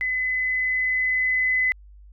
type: tone with level ramp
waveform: sine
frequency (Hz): 2019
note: B6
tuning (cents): +38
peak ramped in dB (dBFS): -22 to -18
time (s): 0.01-1.72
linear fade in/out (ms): 0
effects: added 50 Hz sine -44 dBFS peak until 2.12 s